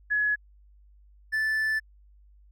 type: tone pair in turn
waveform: sine / triangle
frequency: 1692 / 1753.4 Hz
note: G#6 / A6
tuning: +32 / -7 cents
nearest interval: minor second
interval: 61 cents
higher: second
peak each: -22 dBFS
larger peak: neither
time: 0.1-0.36 / 1.32-1.8 s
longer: second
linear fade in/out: 20 ms
effects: added 50 Hz sine -53 dBFS peak until 2.51 s